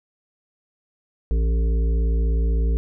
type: harmonic tone with a mistuned harmonic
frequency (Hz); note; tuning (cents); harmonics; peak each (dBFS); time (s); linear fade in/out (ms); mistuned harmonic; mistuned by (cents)
56.4; A1; +44; 1 / 3 / 5 / 7 / 8; -17 / -32 / -37 / -38 / -36; 1.31-2.77; 0; 5; -27
effects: none